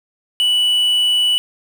triangle tone with quantisation, 2960 Hz, F#7, in tune, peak -11 dBFS, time 0.4-1.38 s, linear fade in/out 0 ms, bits 6, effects none

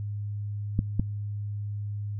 clicks, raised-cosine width 5 ms, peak -11 dBFS, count 2, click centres 0.791 / 0.996 s, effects noise-tail reverb RT60 0.9 s tail -25 dB re dry + added 103 Hz sine -30 dBFS peak until 2.19 s

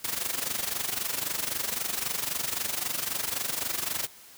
white noise with amplitude modulation, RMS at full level -28 dBFS, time 0.04-4.07 s, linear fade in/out 5 ms, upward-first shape sine, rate 23.8 Hz, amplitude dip 75%, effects white hiss -51 dBFS RMS until 4.37 s + high-pass 60 Hz 12 dB/octave

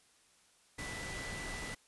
sine tone in noise, 1982 Hz, B6, 6 cents sharp, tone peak -44 dBFS, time 0.78-1.75 s, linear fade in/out 10 ms, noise pink, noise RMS -43 dBFS, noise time 0.78-1.75 s, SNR -4 dB, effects white hiss -67 dBFS RMS until 1.87 s + resampled to 24000 Hz

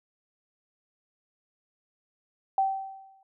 sine tone with exponential decay, 774 Hz, G5, 22 cents flat, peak -19 dBFS, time 2.58-3.23 s, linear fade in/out 2 ms, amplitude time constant 140 ms, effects none

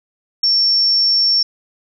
sine tone, 5450 Hz, F8, 43 cents flat, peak -11 dBFS, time 0.43-1.43 s, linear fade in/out 5 ms, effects none

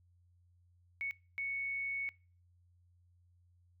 sine tone bursts at uneven times, 2217 Hz, C#7, in tune, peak -35 dBFS, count 2, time 1.01-1.11 / 1.38-2.09 s, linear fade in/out 0 ms, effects noise-tail reverb RT60 0.4 s tail -24 dB re dry + added 88 Hz sine -65 dBFS peak until 3.8 s

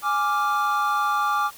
triangle chord, D diminished, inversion second, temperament equal, 830.6 / 1174.7 / 1396.9 Hz, Ab5 / D6 / F6, 0 / 0 / 0 cents, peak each -24 / -20 / -26 dBFS, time 0.02-1.51 s, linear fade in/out 50 ms, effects white hiss -45 dBFS RMS until 1.57 s

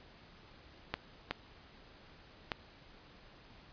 clicks, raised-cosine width 0.3 ms, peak -17 dBFS, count 3, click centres 0.94 / 1.31 / 2.518 s, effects pink hiss -58 dBFS RMS until 3.72 s + resampled to 11025 Hz

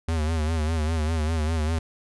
square tone with vibrato, 79.1 Hz, D#2, 29 cents sharp, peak -23 dBFS, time 0.08-1.79 s, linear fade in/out 5 ms, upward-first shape sine, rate 5 Hz, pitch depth 80 cents each way, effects resampled to 24000 Hz

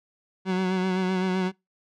30% pulse tone with vibrato, 186 Hz, F#3, 9 cents sharp, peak -20 dBFS, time 0.45-1.52 s, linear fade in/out 50 ms, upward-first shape sine, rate 7.8 Hz, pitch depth 32 cents each way, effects noise-tail reverb RT60 0.2 s tail -25 dB re dry + low-pass 4000 Hz 12 dB/octave

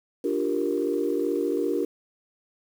sine chord, G minor seventh, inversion second, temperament equal, 293.7 / 349.2 / 392 / 466.2 Hz, D4 / F4 / G4 / Bb4, 0 / 0 / 0 / 0 cents, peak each -28 dBFS, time 0.24-1.85 s, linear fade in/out 5 ms, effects tanh soft clip ceiling -13 dBFS + 8-bit

